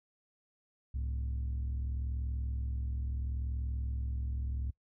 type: tone pair together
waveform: sine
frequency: 67.2 / 107.94 Hz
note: C2 / A2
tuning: +47 / -33 cents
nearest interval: minor sixth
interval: 820 cents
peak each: -31 / -39 dBFS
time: 0.94-4.71 s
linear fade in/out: 10 ms
effects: noise-tail reverb RT60 0.1 s tail -24 dB re dry + tanh soft clip ceiling -30 dBFS